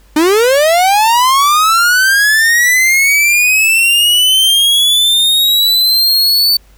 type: linear sweep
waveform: 45% pulse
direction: up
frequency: 294.2 to 4540 Hz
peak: -7 dBFS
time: 0.16-6.57 s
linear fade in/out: 5 ms
effects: added 50 Hz sine -42 dBFS peak until 6.77 s + pink hiss -50 dBFS RMS until 6.77 s